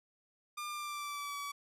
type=tone with pitch glide; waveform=sawtooth; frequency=1201 to 1142.1 Hz; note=D6 to D6; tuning=+38 to -49 cents; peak=-35 dBFS; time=0.57-1.52 s; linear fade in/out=10 ms; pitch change=-87 cents; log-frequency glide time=0.67-1.37 s; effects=resampled to 32000 Hz